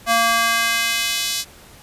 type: tone with high-pass filter sweep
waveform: square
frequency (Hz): 230.1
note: A#3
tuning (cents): -22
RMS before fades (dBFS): -19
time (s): 0.06-1.45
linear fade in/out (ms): 50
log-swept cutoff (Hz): 780 to 4400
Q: 1.2
effects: pink hiss -45 dBFS RMS until 1.82 s + resampled to 32000 Hz